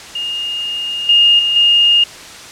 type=tone with level steps; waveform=sine; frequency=2837 Hz; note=F7; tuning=27 cents sharp; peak=-18 / -6 / -12 / -7 dBFS; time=0.15-2.04 s; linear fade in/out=5 ms; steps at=1.09 / 1.39 / 1.56 s; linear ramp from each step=2 ms; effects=white hiss -33 dBFS RMS until 2.51 s + low-pass 7000 Hz 12 dB/octave